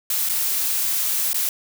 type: noise with dropouts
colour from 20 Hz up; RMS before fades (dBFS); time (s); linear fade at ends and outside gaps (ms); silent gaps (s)
blue; -22; 0.1-1.49; 2; 0.29-0.295 / 1.332-1.344
effects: none